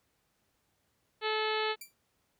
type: harmonic tone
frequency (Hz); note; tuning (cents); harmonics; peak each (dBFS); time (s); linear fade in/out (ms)
433.4; A4; -26; 1 / 2 / 3 / 4 / 5 / 6 / 7 / 8 / 9 / 10; -33 / -36 / -38 / -39 / -40 / -41 / -41 / -42 / -43 / -43; 1.21-1.76; 50
type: tone with exponential decay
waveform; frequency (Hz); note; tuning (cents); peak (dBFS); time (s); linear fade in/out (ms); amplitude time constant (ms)
5% pulse; 2349; D7; 0; -30; 1.81-1.94; 5; 27
effects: pink hiss -75 dBFS RMS until 2.39 s + high-pass 60 Hz 12 dB/octave